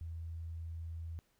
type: tone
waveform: sine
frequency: 82.41 Hz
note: E2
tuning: in tune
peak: -40 dBFS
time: 0.01-1.19 s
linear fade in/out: 0 ms
effects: pink hiss -75 dBFS RMS until 1.39 s